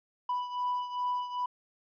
triangle beating tone pair, 987.8 / 990.3 Hz, B5 / B5, 0 / +4 cents, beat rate 2.5 Hz, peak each -29 / -34 dBFS, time 0.29-1.46 s, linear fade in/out 5 ms, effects tanh soft clip ceiling -21 dBFS + resampled to 11025 Hz

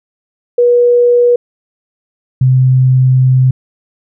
sine tone pair in turn, 483.7 / 129.27 Hz, B4 / C3, -36 / -21 cents, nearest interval octave + major seventh, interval 2285 cents, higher first, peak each -5 dBFS, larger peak neither, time 0.58-1.36 / 2.41-3.51 s, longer second, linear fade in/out 5 ms, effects none

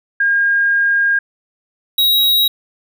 sine / square tone pair in turn, 1618 / 3826 Hz, G#6 / A#7, -46 / +44 cents, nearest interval octave + minor third, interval 1490 cents, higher second, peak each -11 dBFS, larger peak neither, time 0.2-1.19 / 1.98-2.48 s, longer first, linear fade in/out 5 ms, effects none

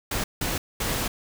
pink noise bursts at uneven times, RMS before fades -27 dBFS, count 3, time 0.11-0.24 / 0.41-0.58 / 0.8-1.08 s, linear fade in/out 5 ms, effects none

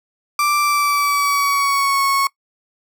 35% pulse tone with pitch glide, 1174.7 to 1102.4 Hz, D6 to C#6, 0 to -10 cents, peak -13 dBFS, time 0.39-2.27 s, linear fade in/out 2 ms, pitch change -110 cents, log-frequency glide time 0.6-2.03 s, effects noise-tail reverb RT60 0.1 s tail -22 dB re dry

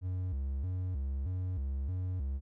triangle tone with vibrato, 79 Hz, D#2, 27 cents sharp, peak -30 dBFS, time 0.01-2.41 s, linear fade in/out 50 ms, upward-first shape square, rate 1.6 Hz, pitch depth 260 cents each way, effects none

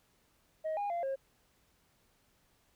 sine tone with pitch steps, 630 / 815 / 689 / 539 Hz, D#5 / G#5 / F5 / C#5, +21 / -33 / -24 / -49 cents, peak -30 dBFS, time 0.64-1.16 s, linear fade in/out 20 ms, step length 130 ms, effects tanh soft clip ceiling -31 dBFS + pink hiss -71 dBFS RMS until 2.75 s

